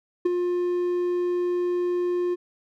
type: tone with ADSR envelope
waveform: triangle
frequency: 354.5 Hz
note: F4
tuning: 26 cents sharp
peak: -14 dBFS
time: 0.25-2.36 s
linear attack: 9 ms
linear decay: 17 ms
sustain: -6 dB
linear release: 28 ms
effects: none